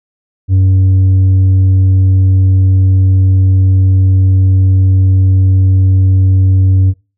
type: tone with tanh clipping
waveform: sine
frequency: 94.7 Hz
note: F#2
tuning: 41 cents sharp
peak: -6 dBFS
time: 0.48-6.94 s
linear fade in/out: 50 ms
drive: 4 dB
effects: noise-tail reverb RT60 0.3 s tail -22 dB re dry